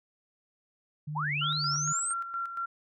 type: tone with vibrato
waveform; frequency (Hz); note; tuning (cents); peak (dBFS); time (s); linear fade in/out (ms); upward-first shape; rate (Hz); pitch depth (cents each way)
sine; 148.7; D3; +22; -33; 1.07-1.93; 10; sine; 2.7; 37
type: linear sweep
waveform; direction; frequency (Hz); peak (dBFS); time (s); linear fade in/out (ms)
sine; up; 747 to 8740; -29; 1.15-2.14; 20
type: tone with tremolo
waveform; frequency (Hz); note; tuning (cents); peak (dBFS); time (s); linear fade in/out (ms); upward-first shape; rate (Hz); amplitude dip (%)
sine; 1369; F6; -35; -30; 1.41-2.66; 10; square; 4.3; 55
effects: none